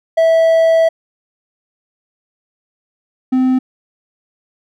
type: tone pair in turn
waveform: triangle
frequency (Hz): 654 / 257.7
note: E5 / C4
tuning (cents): -14 / -26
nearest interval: octave + major third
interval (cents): 1612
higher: first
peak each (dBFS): -6 / -8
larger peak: first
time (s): 0.17-0.89 / 3.32-3.59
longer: first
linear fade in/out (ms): 10
effects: none